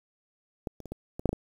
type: clicks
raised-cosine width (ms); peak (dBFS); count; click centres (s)
2; -18 / -30 / -28 / -22 / -23 / -10 / -13 / -18; 8; 0.672 / 0.803 / 0.857 / 0.92 / 1.195 / 1.257 / 1.292 / 1.33
effects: 8-bit